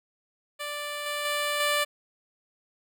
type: tone with level steps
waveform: 10% pulse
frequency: 587.3 Hz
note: D5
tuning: in tune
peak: -24 / -21 / -18 / -15 dBFS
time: 0.59-1.85 s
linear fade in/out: 20 ms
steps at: 1.06 / 1.25 / 1.6 s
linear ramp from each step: 2 ms
effects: none